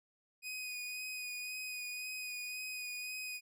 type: tone with vibrato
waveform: sawtooth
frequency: 2489 Hz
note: D#7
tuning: in tune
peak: -37 dBFS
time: 0.42-3.41 s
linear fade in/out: 50 ms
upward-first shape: sine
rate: 1.9 Hz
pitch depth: 18 cents each way
effects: none